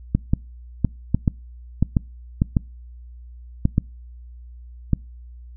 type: clicks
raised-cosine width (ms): 5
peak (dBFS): -4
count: 12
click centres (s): 0.15 / 0.335 / 0.847 / 1.146 / 1.278 / 1.826 / 1.968 / 2.419 / 2.568 / 3.654 / 3.781 / 4.933
effects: noise-tail reverb RT60 0.3 s tail -26 dB re dry + added 60 Hz sine -38 dBFS peak until 5.56 s